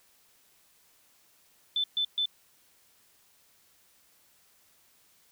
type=tone bursts; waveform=sine; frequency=3520 Hz; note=A7; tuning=in tune; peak=-25 dBFS; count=3; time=1.76-2.257 s; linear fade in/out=2 ms; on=79 ms; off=130 ms; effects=white hiss -64 dBFS RMS until 5.31 s